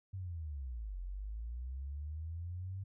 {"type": "linear two-way sweep", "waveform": "sine", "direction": "down then up", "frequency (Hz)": [97.7, 43.65, 97.7], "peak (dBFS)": -39, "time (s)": [0.13, 2.84], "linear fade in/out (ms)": 10, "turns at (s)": 1, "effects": []}